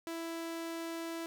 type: tone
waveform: sawtooth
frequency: 331.2 Hz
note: E4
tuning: 8 cents sharp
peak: -34 dBFS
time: 0.07-1.26 s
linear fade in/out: 0 ms
effects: none